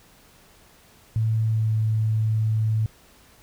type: tone with pitch glide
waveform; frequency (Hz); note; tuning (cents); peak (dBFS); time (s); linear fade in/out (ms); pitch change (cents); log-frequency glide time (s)
sine; 111 to 109.66; A2 to A2; +16 to -5; -19; 1.16-2.86; 0; -21; 1.46-1.74
effects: pink hiss -54 dBFS RMS until 3.42 s